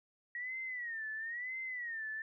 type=tone with vibrato; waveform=sine; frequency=1900 Hz; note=A#6; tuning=33 cents sharp; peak=-38 dBFS; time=0.35-2.22 s; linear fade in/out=2 ms; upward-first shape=sine; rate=1 Hz; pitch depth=150 cents each way; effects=none